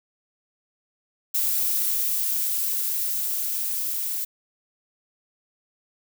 violet noise with level ramp, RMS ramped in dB -23 to -28 dBFS, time 1.34-4.25 s, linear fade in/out 10 ms, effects none

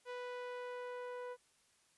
sawtooth tone with low-pass filter sweep, 493.9 Hz, B4, in tune, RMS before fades -45 dBFS, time 0.05-1.37 s, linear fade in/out 50 ms, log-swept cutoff 3300 to 1400 Hz, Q 0.7, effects white hiss -72 dBFS RMS until 1.97 s + resampled to 24000 Hz

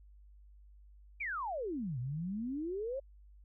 sine exponential two-way sweep, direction down then up, 2447 to 118.3 to 564 Hz, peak -35 dBFS, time 1.2-3 s, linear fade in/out 10 ms, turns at 1.99 s, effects added 50 Hz sine -55 dBFS peak until 3.44 s

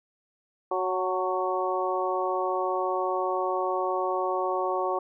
harmonic tone with a mistuned harmonic, 185.4 Hz, F#3, 4 cents sharp, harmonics 2 / 3 / 4 / 5 / 6, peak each -30 / -31 / -31 / -33 / -31 dBFS, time 0.71-4.99 s, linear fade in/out 5 ms, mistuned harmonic 5, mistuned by -37 cents, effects none

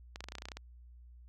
clicks, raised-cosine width 0.2 ms, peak -25 dBFS, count 12, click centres 0.159 / 0.206 / 0.241 / 0.286 / 0.321 / 0.353 / 0.384 / 0.421 / 0.455 / 0.486 / 0.518 / 0.57 s, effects added 60 Hz sine -52 dBFS peak until 1.28 s

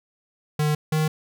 square tone pair in turn, 150.9 / 155.5 Hz, D3 / D#3, +47 / -1 cents, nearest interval minor second, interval 52 cents, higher second, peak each -20 dBFS, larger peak neither, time 0.59-0.75 / 0.92-1.08 s, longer neither, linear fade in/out 5 ms, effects none

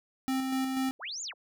square tone with tremolo, 263.3 Hz, C4, 11 cents sharp, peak -28 dBFS, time 0.28-0.91 s, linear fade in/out 0 ms, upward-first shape square, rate 4.1 Hz, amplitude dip 30%
sine linear two-way sweep, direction up then down, 266 to 7320 to 266 Hz, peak -35 dBFS, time 0.99-1.34 s, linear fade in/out 50 ms, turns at 1.22 s
effects none

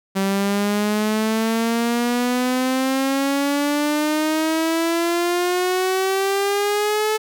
sawtooth exponential sweep, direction up, 192.6 to 434.6 Hz, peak -14 dBFS, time 0.15-7.18 s, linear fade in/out 20 ms, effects none

